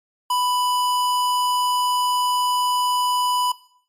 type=tone; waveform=square; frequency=992 Hz; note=B5; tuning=7 cents sharp; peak=-19 dBFS; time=0.3-3.52 s; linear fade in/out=5 ms; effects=noise-tail reverb RT60 0.6 s tail -19 dB re dry + MP3 64 kbps